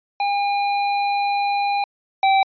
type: tone pair in turn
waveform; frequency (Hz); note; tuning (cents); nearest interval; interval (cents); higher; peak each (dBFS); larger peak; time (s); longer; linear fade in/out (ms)
square; 808 / 776.1; G#5 / G5; -48 / -18; minor second; 70; first; -19 / -14; second; 0.2-1.84 / 2.23-2.43; first; 2
effects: resampled to 11025 Hz